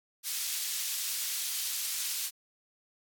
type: high-pass noise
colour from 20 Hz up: pink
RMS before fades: -34 dBFS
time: 0.23-2.31 s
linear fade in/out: 50 ms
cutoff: 4000 Hz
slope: 12 dB/octave
effects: AAC 64 kbps